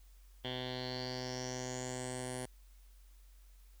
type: tone with low-pass filter sweep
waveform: 10% pulse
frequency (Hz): 126.7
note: B2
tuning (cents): +45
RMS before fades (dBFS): -41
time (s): 0.44-2.46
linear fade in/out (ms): 10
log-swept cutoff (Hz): 3300 to 10000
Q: 7.1
effects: added 46 Hz sine -56 dBFS peak until 3.8 s + white hiss -70 dBFS RMS until 3.8 s